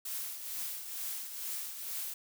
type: noise with tremolo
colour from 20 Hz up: blue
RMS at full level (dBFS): -37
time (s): 0.05-2.14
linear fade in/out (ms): 5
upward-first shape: triangle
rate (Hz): 2.2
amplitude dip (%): 60
effects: none